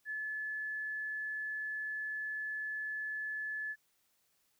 sine tone, 1724 Hz, A6, 36 cents flat, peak -36 dBFS, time 0.05-3.76 s, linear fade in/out 50 ms, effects white hiss -75 dBFS RMS until 4.59 s

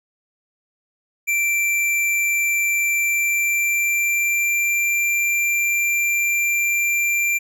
square tone with pitch glide, 2349 to 2367 Hz, D7 to D7, 0 to +13 cents, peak -18 dBFS, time 1.27-7.39 s, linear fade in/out 20 ms, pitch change +13 cents, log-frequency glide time 2.96-5.06 s, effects none

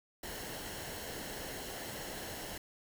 pink noise with comb filter, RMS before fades -43 dBFS, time 0.23-2.58 s, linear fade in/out 5 ms, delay 0.83 ms, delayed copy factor -0.5, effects none

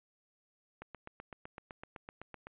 click train, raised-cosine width 0.5 ms, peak -30 dBFS, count 14, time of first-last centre 0.82-2.47 s, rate 7.88 Hz, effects resampled to 8000 Hz

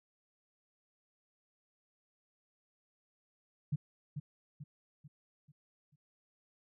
sine tone with echo, 146.4 Hz, D3, 5 cents flat, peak -29 dBFS, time 3.72-3.76 s, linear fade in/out 10 ms, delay 440 ms, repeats 5, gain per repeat -7 dB, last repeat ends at 5.96 s, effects none

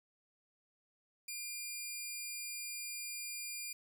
10% pulse tone, 2400 Hz, D7, 37 cents sharp, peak -32 dBFS, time 1.28-3.73 s, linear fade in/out 5 ms, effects 11-bit

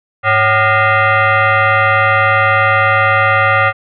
sine tone with frequency modulation, 103.83 Hz, G#2, in tune, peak -8 dBFS, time 0.23-3.73 s, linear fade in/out 50 ms, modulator 656 Hz, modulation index 3, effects none

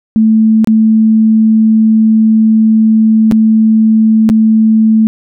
sine tone with dropouts, 220 Hz, A3, in tune, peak -4 dBFS, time 0.16-5.07 s, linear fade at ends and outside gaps 0 ms, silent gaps 0.645-0.673 / 3.313-3.321 / 4.291-4.299 s, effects none

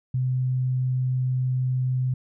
sine tone, 128.1 Hz, C3, 36 cents flat, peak -21 dBFS, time 0.14-2.14 s, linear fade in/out 5 ms, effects none

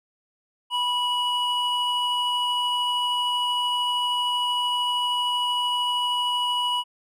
triangle tone pair together, 980 / 2927 Hz, B5 / F#7, -14 / -19 cents, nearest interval octave + perfect fifth, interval 1895 cents, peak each -23 dBFS, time 0.7-6.84 s, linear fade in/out 50 ms, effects none

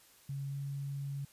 sine tone with pitch glide, 138.59 to 139.72 Hz, C#3 to C#3, 0 to +14 cents, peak -36 dBFS, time 0.29-1.25 s, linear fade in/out 5 ms, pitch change +14 cents, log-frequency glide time 0.5-0.55 s, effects white hiss -62 dBFS RMS until 1.32 s + resampled to 32000 Hz

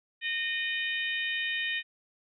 harmonic tone with a mistuned harmonic, 615 Hz, D#5, 20 cents flat, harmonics 3 / 4 / 5 / 6, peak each -32 / -34 / -36 / -38 dBFS, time 0.21-1.83 s, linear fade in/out 50 ms, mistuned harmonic 5, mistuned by -21 cents, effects none

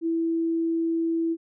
sine tone, 330 Hz, E4, 2 cents sharp, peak -22 dBFS, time 0.01-1.37 s, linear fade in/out 50 ms, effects none

